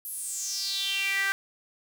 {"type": "tone with high-pass filter sweep", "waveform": "sawtooth", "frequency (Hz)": 392, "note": "G4", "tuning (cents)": 0, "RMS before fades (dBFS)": -30, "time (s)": [0.05, 1.32], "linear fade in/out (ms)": 0, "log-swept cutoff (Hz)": [12000, 1600], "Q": 5.8, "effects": []}